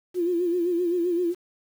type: tone with vibrato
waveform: sine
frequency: 349.2 Hz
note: F4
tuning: in tune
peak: -21 dBFS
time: 0.14-1.35 s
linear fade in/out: 50 ms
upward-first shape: sine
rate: 7.7 Hz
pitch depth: 71 cents each way
effects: 8-bit